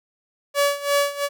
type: tone with tremolo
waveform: sawtooth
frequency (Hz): 570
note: C#5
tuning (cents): +48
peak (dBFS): -12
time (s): 0.54-1.29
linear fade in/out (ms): 50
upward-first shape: sine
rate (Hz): 2.9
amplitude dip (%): 85
effects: none